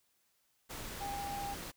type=tone in noise; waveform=sine; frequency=803 Hz; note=G5; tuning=41 cents sharp; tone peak=-38 dBFS; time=1-1.55 s; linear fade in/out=20 ms; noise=pink; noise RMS=-44 dBFS; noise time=0.69-1.72 s; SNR=+3 dB; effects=white hiss -75 dBFS RMS until 1.76 s